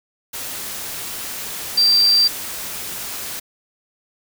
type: tone in noise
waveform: sine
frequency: 4699 Hz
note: D8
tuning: in tune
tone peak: -11 dBFS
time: 1.77-2.28 s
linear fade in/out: 10 ms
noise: white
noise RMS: -29 dBFS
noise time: 0.33-3.4 s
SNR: +15 dB
effects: none